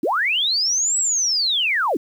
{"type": "linear two-way sweep", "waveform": "sine", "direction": "up then down", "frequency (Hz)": [233.3, 7902, 233.3], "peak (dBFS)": -17, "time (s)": [0.03, 1.97], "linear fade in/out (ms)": 5, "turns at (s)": 0.98, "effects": ["8-bit"]}